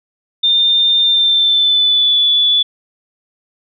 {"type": "tone with pitch glide", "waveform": "sine", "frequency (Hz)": [3610, 3451], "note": ["A7", "A7"], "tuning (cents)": [44, -34], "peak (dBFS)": -9, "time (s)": [0.43, 2.63], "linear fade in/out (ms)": 10, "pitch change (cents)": -78, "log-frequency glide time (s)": [1.02, 2.18], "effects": []}